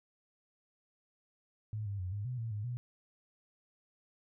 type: tone with pitch steps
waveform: sine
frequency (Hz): 107.4 / 100.4 / 91.2 / 102.4 / 125.6 / 114.1 / 104.3 / 122.4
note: A2 / G2 / F#2 / G#2 / B2 / A#2 / G#2 / B2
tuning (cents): -41 / +42 / -24 / -24 / +30 / -37 / +8 / -15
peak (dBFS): -35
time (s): 1.73-2.77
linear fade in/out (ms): 0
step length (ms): 130
effects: none